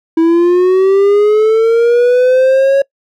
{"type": "linear sweep", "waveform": "triangle", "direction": "up", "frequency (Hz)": [323.9, 554.4], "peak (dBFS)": -4, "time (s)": [0.17, 2.82], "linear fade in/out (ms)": 5, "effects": ["noise-tail reverb RT60 0.1 s tail -24 dB re dry"]}